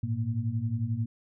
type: tone cluster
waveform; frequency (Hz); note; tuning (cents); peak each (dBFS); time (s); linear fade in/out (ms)
sine; 105.9 / 117.1 / 234.1; G#2 / A#2 / A#3; +34 / +8 / +8; -31 / -30 / -35; 0.03-1.06; 5
effects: none